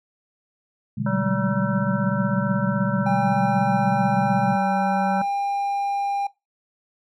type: chord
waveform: sine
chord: G# half-diminished seventh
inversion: first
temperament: equal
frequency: 123.47 / 146.83 / 185 / 207.7 Hz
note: B2 / D3 / F#3 / G#3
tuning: 0 / 0 / 0 / 0 cents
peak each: -28 / -28 / -31 / -27 dBFS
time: 0.97-4.56 s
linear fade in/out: 10 ms
type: harmonic tone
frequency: 191.6 Hz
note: G3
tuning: 39 cents flat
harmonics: 1 / 3 / 5 / 7 / 8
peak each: -24 / -29 / -31 / -32 / -33 dBFS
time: 1.06-5.22 s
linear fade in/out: 5 ms
type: tone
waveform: triangle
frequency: 801 Hz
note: G5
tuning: 37 cents sharp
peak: -20 dBFS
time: 3.06-6.27 s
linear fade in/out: 5 ms
effects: noise-tail reverb RT60 0.2 s tail -19 dB re dry